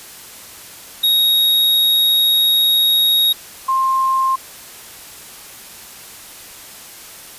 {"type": "tone pair in turn", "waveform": ["square", "sine"], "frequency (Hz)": [3769, 1057.6], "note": ["A#7", "C6"], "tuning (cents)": [18, 18], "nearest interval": "octave + minor seventh", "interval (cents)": 2200, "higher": "first", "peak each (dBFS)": [-12, -13], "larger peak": "first", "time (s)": [[1.03, 3.33], [3.68, 4.36]], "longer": "first", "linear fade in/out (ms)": 10, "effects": ["white hiss -37 dBFS RMS until 7.38 s", "resampled to 32000 Hz"]}